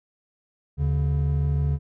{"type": "tone pair together", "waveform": "triangle", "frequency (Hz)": [76, 142.07], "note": ["D#2", "C#3"], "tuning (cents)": [-40, 43], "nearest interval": "major seventh", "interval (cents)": 1083, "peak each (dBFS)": [-21, -21], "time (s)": [0.77, 1.79], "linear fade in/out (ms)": 50, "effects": []}